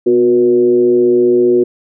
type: tone with frequency modulation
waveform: sine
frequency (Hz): 364.2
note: F#4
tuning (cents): -27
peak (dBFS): -7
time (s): 0.06-1.64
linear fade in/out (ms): 10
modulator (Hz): 115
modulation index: 0.63
effects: none